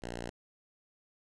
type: tone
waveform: 5% pulse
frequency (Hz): 59.1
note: A#1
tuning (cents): +24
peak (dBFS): -27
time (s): 0.02-0.3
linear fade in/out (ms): 10
effects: resampled to 22050 Hz + 10-bit